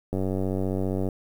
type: click train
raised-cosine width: 2 ms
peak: -15 dBFS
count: 92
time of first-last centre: 0.13-1.088 s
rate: 95 Hz
effects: 8-bit